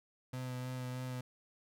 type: tone with vibrato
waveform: 35% pulse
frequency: 126.9 Hz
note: B2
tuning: 47 cents sharp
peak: -37 dBFS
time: 0.33-1.21 s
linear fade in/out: 5 ms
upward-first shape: sine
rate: 3.2 Hz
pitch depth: 16 cents each way
effects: none